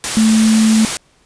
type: tone in noise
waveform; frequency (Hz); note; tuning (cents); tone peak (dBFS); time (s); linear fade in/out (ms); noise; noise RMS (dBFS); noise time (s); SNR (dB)
sine; 220; A3; 0; -8; 0.17-0.85; 0; white; -19; 0.04-0.97; +8
effects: pink hiss -54 dBFS RMS until 1.25 s + resampled to 22050 Hz